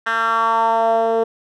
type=tone with band-pass filter sweep; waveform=10% pulse; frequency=227 Hz; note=A#3; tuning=46 cents flat; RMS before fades=-17 dBFS; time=0.06-1.24 s; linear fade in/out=10 ms; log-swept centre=1700 to 480 Hz; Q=3.6; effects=none

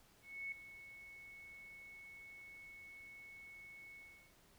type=tone with ADSR envelope; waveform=sine; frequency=2206 Hz; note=C#7; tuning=9 cents flat; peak=-40 dBFS; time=0.22-4.34 s; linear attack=300 ms; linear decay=4 ms; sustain=-13 dB; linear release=380 ms; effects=pink hiss -68 dBFS RMS until 4.58 s

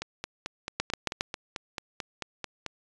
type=two click trains; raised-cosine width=0.2 ms; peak=-9 / -16 dBFS; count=4 / 13; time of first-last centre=0.8-1.209 / 0.02-2.663 s; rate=7.33 / 4.54 Hz; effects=resampled to 22050 Hz

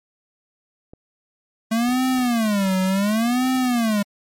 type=clicks; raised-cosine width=2 ms; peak=-28 dBFS; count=3; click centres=0.935 / 1.89 / 2.191 s
type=tone with vibrato; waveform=square; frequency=220 Hz; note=A3; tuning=in tune; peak=-18 dBFS; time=1.71-4.03 s; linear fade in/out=10 ms; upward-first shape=sine; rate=0.69 Hz; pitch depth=280 cents each way
effects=MP3 64 kbps

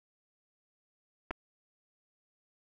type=clicks; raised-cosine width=0.5 ms; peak=-21 dBFS; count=2; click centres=1.308 / 1.311 s; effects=none

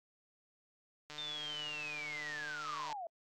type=click train; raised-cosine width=0.2 ms; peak=-30 dBFS; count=275; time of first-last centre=1.1-2.927 s; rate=150 Hz
type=linear sweep; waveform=sine; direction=down; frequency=3632 to 644 Hz; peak=-40 dBFS; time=1.18-3.07 s; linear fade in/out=2 ms
effects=AAC 48 kbps

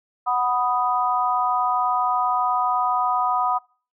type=chord; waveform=sine; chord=B major; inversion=second; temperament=equal; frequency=740 / 987.8 / 1244.5 Hz; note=F#5 / B5 / D#6; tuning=0 / 0 / 0 cents; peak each=-23 dBFS; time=0.26-3.59 s; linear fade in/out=20 ms; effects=noise-tail reverb RT60 0.4 s tail -25 dB re dry

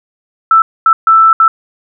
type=tone bursts at uneven times; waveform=sine; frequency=1324 Hz; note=E6; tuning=7 cents sharp; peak=-3 dBFS; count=4; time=0.51-0.62 / 0.86-0.93 / 1.07-1.33 / 1.4-1.48 s; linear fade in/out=2 ms; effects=none

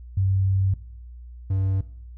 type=tone pair in turn; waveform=sine / triangle; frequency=96.1 / 96.1 Hz; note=G2 / G2; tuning=-34 / -34 cents; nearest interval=unison; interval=0 cents; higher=neither; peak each=-18 dBFS; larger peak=neither; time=0.17-0.74 / 1.5-1.81 s; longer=first; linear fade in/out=5 ms; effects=noise-tail reverb RT60 0.6 s tail -18 dB re dry + added 60 Hz sine -38 dBFS peak until 2.17 s

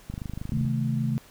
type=click train; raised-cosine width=5 ms; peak=-21 dBFS; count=15; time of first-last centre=0.1-0.651 s; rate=25.4 Hz
type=chord; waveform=sine; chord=A diminished; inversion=first; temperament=just; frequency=132 / 158.4 / 220 Hz; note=C3 / Eb3 / A3; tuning=+16 / +31 / 0 cents; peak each=-26 / -31 / -28 dBFS; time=0.52-1.18 s; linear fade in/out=0 ms
effects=pink hiss -53 dBFS RMS until 1.3 s

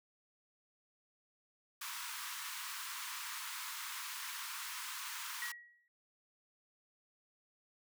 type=high-pass noise; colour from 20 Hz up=pink; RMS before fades=-44 dBFS; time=1.81-5.52 s; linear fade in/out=5 ms; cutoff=930 Hz; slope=96 dB/octave
type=tone with exponential decay; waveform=sine; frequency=1913 Hz; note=A#6; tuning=44 cents sharp; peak=-37 dBFS; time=5.42-5.88 s; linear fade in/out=1 ms; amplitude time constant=100 ms
effects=none

